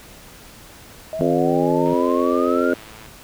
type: exponential sweep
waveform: sine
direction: up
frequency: 628 to 1440 Hz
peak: -24 dBFS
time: 1.13-2.73 s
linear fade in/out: 0 ms
type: tone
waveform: sine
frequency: 159.3 Hz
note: D#3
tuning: 41 cents sharp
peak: -25 dBFS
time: 1.19-1.94 s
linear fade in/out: 5 ms
type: harmonic tone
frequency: 87.31 Hz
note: F2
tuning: in tune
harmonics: 3 / 4 / 5 / 6 / 7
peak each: -21 / -22 / -23 / -24 / -24 dBFS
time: 1.21-2.74 s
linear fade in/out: 0 ms
type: click train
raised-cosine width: 0.3 ms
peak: -26 dBFS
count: 132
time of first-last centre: 1.86-3.062 s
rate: 109 Hz
effects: pink hiss -43 dBFS RMS until 3.23 s